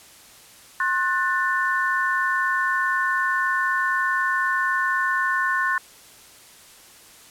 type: chord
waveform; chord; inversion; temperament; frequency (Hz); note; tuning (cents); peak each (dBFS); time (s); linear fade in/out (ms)
sine; F# diminished; second; just; 1065.6 / 1480 / 1776; C6 / F#6 / A6; +31 / 0 / +16; -24; 0.8-5.78; 2
effects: white hiss -48 dBFS RMS until 7.3 s + low-pass 12000 Hz 12 dB/octave